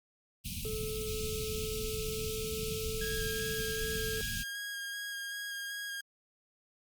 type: band-stop noise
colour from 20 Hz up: pink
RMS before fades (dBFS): -38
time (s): 0.44-4.44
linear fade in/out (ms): 20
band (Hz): 240 to 2400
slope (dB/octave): 96
type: tone with pitch glide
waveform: triangle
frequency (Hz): 433.5 to 440.6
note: A4 to A4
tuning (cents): -26 to +2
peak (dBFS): -35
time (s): 0.65-4.21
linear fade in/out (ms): 0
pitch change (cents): +28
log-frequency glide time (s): 1.54-3.24
type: tone with vibrato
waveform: sawtooth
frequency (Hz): 1632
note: G#6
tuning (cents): -31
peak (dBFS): -34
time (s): 3.01-6.01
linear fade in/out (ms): 5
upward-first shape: square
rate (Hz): 2.6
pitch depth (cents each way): 11
effects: Opus 32 kbps